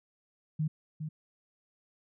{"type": "tone with echo", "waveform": "sine", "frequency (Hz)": 154.8, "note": "D#3", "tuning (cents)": -9, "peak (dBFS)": -27, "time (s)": [0.59, 0.68], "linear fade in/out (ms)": 10, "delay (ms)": 410, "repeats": 1, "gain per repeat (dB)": -7, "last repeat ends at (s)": 1.09, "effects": []}